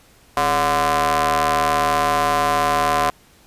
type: ring-modulated tone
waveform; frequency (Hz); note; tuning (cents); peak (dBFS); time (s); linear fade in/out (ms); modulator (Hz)
sawtooth; 152.5; D#3; -34; -9; 0.37-3.1; 0; 877
effects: pink hiss -52 dBFS RMS until 3.46 s + resampled to 32000 Hz